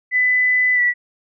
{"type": "tone with pitch glide", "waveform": "sine", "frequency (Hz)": [2001, 1953], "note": ["B6", "B6"], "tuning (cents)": [22, -20], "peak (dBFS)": -13, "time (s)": [0.11, 0.94], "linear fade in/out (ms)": 50, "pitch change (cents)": -42, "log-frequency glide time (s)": [0.74, 0.81], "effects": []}